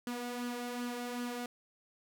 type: tone with flanger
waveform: sawtooth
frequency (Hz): 243.3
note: B3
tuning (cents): -26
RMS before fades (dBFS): -39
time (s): 0.07-1.46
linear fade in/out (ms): 2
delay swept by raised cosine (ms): 0.64 to 2.74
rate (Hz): 2.6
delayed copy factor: +0.5
effects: none